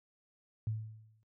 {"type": "tone with exponential decay", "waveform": "sine", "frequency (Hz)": 109.4, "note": "A2", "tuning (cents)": -9, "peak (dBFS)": -29, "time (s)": [0.67, 1.23], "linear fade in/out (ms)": 0, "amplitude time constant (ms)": 120, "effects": ["high-pass 60 Hz 12 dB/octave"]}